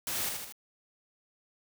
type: noise with echo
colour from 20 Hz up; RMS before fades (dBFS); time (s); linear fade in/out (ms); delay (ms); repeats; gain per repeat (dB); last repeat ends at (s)
white; -34; 0.07-0.29; 2; 78; 3; -4; 0.524
effects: none